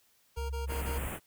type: tone bursts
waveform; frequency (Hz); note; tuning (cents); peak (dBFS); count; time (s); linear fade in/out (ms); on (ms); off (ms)
25% pulse; 466.2; A#4; 0; -35; 4; 0.36-0.989; 20; 140; 23
type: tone with vibrato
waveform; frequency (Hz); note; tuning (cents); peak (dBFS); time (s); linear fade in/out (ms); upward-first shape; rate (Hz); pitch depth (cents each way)
sine; 68.1; C#2; -30; -33; 0.37-1.08; 5; square; 20; 11
type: band-stop noise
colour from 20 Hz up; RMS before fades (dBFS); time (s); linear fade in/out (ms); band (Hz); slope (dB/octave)
pink; -39; 0.67-1.2; 50; 3000 to 7900; 48
effects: white hiss -68 dBFS RMS until 1.26 s